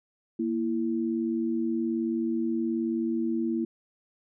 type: tone pair together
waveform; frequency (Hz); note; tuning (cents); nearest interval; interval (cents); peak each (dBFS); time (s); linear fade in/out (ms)
sine; 233.1 / 331.9; A#3 / E4; 0 / +12; tritone; 612; -28; 0.39-3.65; 5
effects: none